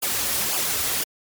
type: noise with flanger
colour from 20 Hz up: white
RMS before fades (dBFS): -24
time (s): 0.02-1.04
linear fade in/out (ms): 10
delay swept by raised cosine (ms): 0.5 to 6.3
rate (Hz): 1.9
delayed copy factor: -0.7
effects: MP3 96 kbps